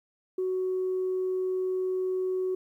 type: tone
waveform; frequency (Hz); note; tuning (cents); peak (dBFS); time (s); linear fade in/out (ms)
sine; 371.8; F#4; +8; -25; 0.38-2.55; 5
effects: tanh soft clip ceiling -22 dBFS + 11-bit